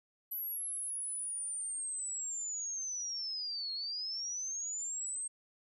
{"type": "linear two-way sweep", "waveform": "sine", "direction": "down then up", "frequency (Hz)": [11830, 4242, 8420], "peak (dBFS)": -36, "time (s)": [0.31, 5.28], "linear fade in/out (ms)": 10, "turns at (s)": 3.73, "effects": []}